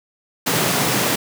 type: high-pass noise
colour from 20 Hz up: pink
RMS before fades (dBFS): -19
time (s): 0.46-1.16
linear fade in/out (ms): 10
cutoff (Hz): 110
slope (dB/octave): 48
effects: none